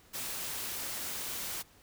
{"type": "noise", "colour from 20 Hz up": "white", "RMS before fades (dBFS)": -38, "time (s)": [0.13, 1.63], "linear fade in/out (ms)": 20, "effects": ["pink hiss -61 dBFS RMS until 1.82 s"]}